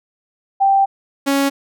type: tone pair in turn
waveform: sine / sawtooth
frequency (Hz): 784 / 277.2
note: G5 / C#4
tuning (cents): 0 / 0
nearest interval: octave + tritone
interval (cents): 1800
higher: first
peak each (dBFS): -10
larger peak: neither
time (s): 0.6-0.86 / 1.26-1.5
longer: first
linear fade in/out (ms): 20
effects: none